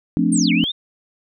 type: chord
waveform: sine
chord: D minor seventh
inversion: first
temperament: equal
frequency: 174.61 / 220 / 261.6 / 293.7 Hz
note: F3 / A3 / C4 / D4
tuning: 0 / 0 / 0 / 0 cents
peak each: -20 dBFS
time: 0.17-0.64 s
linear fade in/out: 0 ms
type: linear two-way sweep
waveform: sine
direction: down then up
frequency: 9260 to 2136 to 3739 Hz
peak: -20 dBFS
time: 0.32-0.72 s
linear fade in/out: 10 ms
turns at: 0.52 s
effects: none